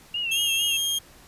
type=tone with vibrato; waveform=sine; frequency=2779 Hz; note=F7; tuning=9 cents flat; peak=-25 dBFS; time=0.14-0.77 s; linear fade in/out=5 ms; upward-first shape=sine; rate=4.4 Hz; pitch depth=75 cents each way
type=tone; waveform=sawtooth; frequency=3228 Hz; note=G#7; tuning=50 cents flat; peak=-20 dBFS; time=0.31-0.99 s; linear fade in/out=10 ms
effects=pink hiss -51 dBFS RMS until 1.27 s + resampled to 32000 Hz